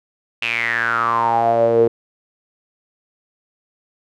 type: tone with band-pass filter sweep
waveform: sawtooth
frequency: 116.1 Hz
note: A#2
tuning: 7 cents flat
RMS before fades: -17 dBFS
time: 0.42-1.88 s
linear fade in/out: 5 ms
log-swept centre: 2700 to 420 Hz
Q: 9.3
effects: none